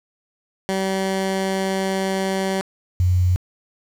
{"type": "tone pair in turn", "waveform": ["15% pulse", "sine"], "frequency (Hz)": [191.7, 90.47], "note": ["G3", "F#2"], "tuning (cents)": [-38, -38], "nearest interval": "octave + minor second", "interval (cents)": 1300, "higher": "first", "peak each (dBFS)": -14, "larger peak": "neither", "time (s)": [[0.69, 2.61], [3, 3.36]], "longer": "first", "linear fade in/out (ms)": 0, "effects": ["low-pass 11000 Hz 12 dB/octave", "7-bit"]}